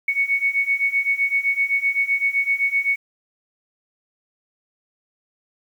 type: beating tone pair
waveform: sine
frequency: 2217 / 2224.8 Hz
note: C#7 / C#7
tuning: 0 / +6 cents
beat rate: 7.8 Hz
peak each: -22 / -20 dBFS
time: 0.08-2.96 s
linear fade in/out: 5 ms
effects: 8-bit